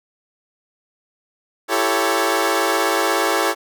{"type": "chord", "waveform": "15% pulse", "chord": "A dominant seventh", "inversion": "second", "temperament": "equal with one note detuned", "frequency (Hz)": [334.2, 392, 440, 554.4], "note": ["E4", "G4", "A4", "C#5"], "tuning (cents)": [24, 0, 0, 0], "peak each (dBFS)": -16, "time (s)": [1.68, 3.55], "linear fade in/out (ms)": 50, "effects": []}